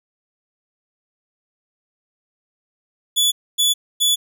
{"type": "tone bursts", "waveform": "sawtooth", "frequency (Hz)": 3439, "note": "A7", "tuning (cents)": -40, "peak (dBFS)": -11, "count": 3, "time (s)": [3.16, 4.16], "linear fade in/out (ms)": 20, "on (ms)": 160, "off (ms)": 260, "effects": []}